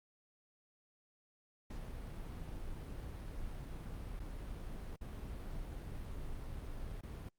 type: noise with dropouts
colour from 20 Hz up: brown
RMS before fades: -44 dBFS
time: 1.7-7.29 s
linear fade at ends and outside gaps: 5 ms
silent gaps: 4.195-4.2 / 4.962-5.01 / 7.01-7.032 s
effects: Opus 48 kbps